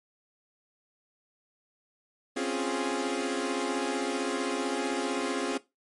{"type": "chord", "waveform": "sawtooth", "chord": "Db major seventh", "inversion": "third", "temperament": "equal", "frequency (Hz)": [261.6, 277.2, 349.2, 415.3], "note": ["C4", "Db4", "F4", "Ab4"], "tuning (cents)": [0, 0, 0, 0], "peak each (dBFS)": -30, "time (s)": [2.36, 5.58], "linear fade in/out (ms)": 10, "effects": ["noise-tail reverb RT60 0.2 s tail -17 dB re dry", "MP3 48 kbps"]}